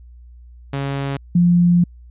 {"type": "tone pair in turn", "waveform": ["sawtooth", "sine"], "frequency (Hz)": [138.59, 174.6], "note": ["C#3", "F3"], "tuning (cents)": [0, 0], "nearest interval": "major third", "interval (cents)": 400, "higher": "second", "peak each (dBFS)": [-17, -10], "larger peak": "second", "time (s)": [[0.73, 1.17], [1.35, 1.84]], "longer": "second", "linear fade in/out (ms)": 5, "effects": ["added 60 Hz sine -39 dBFS peak until 2.1 s", "resampled to 8000 Hz"]}